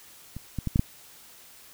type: clicks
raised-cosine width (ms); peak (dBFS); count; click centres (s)
5; -24 / -17 / -15 / -10 / -8; 5; 0.366 / 0.587 / 0.673 / 0.759 / 0.794
effects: white hiss -51 dBFS RMS until 1.73 s